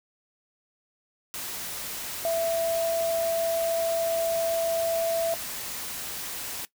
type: tone in noise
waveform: sine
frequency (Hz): 665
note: E5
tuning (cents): +15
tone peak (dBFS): -23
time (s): 2.25-5.34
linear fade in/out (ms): 0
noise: white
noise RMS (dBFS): -35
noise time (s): 1.34-6.65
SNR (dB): +9
effects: noise-tail reverb RT60 0.1 s tail -18 dB re dry